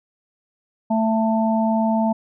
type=harmonic tone; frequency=222.1 Hz; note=A3; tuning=16 cents sharp; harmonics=1 / 3 / 4; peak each=-18 / -23 / -24 dBFS; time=0.9-2.13 s; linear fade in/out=10 ms; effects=none